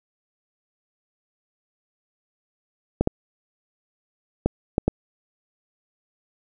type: clicks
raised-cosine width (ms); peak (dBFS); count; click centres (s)
2; -5; 5; 3.01 / 3.074 / 4.46 / 4.781 / 4.88
effects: none